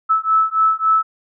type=beating tone pair; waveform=sine; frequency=1305 / 1308.6 Hz; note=E6 / E6; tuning=-18 / -13 cents; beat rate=3.6 Hz; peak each=-16 dBFS; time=0.09-1.03 s; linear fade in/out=20 ms; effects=none